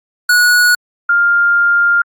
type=tone pair in turn; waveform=square / sine; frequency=1462 / 1401.6 Hz; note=F#6 / F6; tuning=-21 / +6 cents; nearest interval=minor second; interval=73 cents; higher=first; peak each=-8 dBFS; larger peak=neither; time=0.29-0.75 / 1.09-2.02 s; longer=second; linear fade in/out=5 ms; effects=Opus 48 kbps